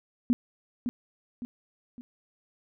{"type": "tone with echo", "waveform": "sine", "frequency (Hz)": 242.9, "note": "B3", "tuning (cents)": -29, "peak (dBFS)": -19, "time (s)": [0.3, 0.33], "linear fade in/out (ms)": 0, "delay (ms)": 560, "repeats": 3, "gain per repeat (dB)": -7, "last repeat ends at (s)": 2.01, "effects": []}